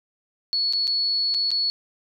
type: tone with dropouts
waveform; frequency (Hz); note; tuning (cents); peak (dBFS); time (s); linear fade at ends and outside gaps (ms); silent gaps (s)
sine; 4397; C#8; -15; -20; 0.53-1.7; 0; 0.726-0.734 / 0.871-0.877 / 1.341-1.346 / 1.506-1.515
effects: none